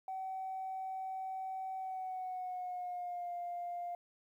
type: tone with pitch glide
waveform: sine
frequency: 760 to 701 Hz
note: F#5 to F5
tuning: +46 to +6 cents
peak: -37 dBFS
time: 0.08-3.95 s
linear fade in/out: 2 ms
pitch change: -140 cents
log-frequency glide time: 1.78-3.33 s
effects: tanh soft clip ceiling -34 dBFS + 12-bit